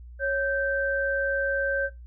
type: tone pair together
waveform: sine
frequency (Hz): 552.1 / 1559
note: C#5 / G6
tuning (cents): -7 / -10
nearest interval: octave + tritone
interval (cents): 1797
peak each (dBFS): -26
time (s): 0.19-1.9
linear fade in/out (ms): 50
effects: noise-tail reverb RT60 0.2 s tail -20 dB re dry + added 60 Hz sine -41 dBFS peak until 2.06 s